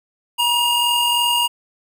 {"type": "tone pair together", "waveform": "square", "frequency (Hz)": [958, 2831], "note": ["A#5", "F7"], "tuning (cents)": [47, 23], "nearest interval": "octave + perfect fifth", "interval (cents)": 1876, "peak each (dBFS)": [-20, -18], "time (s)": [0.38, 1.48], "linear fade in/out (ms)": 20, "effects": []}